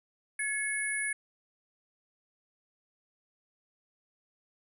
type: tone cluster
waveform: sine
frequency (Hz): 1702 / 2196 / 9870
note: G#6 / C#7 / D#9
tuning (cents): +42 / -17 / -15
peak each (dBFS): -34 / -34 / -35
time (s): 0.39-1.13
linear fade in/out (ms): 5
effects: none